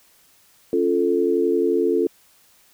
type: chord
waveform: sine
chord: Db augmented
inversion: none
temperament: equal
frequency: 277.2 / 349.2 / 440 Hz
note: Db4 / F4 / A4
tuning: 0 / 0 / 0 cents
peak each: -24 / -20 / -20 dBFS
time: 0.73-2.07 s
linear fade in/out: 2 ms
effects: white hiss -56 dBFS RMS until 2.73 s